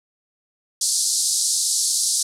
white band-pass noise, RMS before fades -21 dBFS, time 0.81-2.23 s, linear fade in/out 5 ms, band 4200 to 10000 Hz, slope 48 dB/octave, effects none

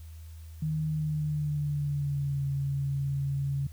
sine tone with pitch glide, 155.56 to 138.59 Hz, D#3 to C#3, 0 to 0 cents, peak -27 dBFS, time 0.62-3.67 s, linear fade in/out 5 ms, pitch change -200 cents, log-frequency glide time 0.87-2.44 s, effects added 80 Hz sine -42 dBFS peak until 3.72 s + white hiss -60 dBFS RMS until 3.72 s

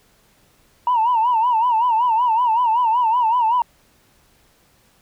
sine tone with vibrato, 936 Hz, A#5, 7 cents sharp, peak -13 dBFS, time 0.87-3.62 s, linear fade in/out 2 ms, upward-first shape sine, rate 5.3 Hz, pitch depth 120 cents each way, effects tanh soft clip ceiling -10 dBFS + pink hiss -57 dBFS RMS until 5.01 s

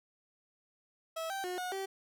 30% pulse tone with pitch steps, 650 / 779 / 361.8 / 728 / 386.8 Hz, E5 / G5 / F#4 / F#5 / G4, -24 / -11 / -39 / -28 / -23 cents, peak -33 dBFS, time 1.16-1.86 s, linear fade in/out 10 ms, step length 140 ms, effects none

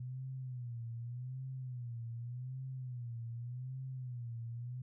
sine tone with vibrato, 123.47 Hz, B2, in tune, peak -40 dBFS, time 0-4.82 s, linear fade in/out 5 ms, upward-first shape sine, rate 0.85 Hz, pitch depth 110 cents each way, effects none

